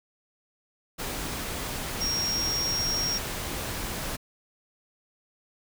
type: tone in noise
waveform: sine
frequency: 5588 Hz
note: F8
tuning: in tune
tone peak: -26 dBFS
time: 2-3.19 s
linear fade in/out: 20 ms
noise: pink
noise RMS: -33 dBFS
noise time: 0.98-4.17 s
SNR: +4 dB
effects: none